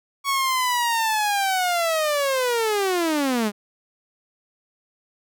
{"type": "linear sweep", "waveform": "sawtooth", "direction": "down", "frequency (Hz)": [1119, 198.9], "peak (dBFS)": -16, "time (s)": [0.24, 3.52], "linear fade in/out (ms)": 50, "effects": []}